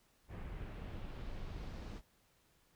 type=noise with low-pass filter sweep; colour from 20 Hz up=brown; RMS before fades=-45 dBFS; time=0.28-2.02 s; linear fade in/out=50 ms; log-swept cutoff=2200 to 5900 Hz; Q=1.2; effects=pink hiss -72 dBFS RMS until 2.75 s